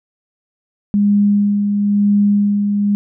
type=tone with tremolo; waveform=sine; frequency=204.1 Hz; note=G#3; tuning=30 cents flat; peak=-9 dBFS; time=0.94-2.95 s; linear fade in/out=0 ms; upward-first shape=sine; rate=1 Hz; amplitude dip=40%; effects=none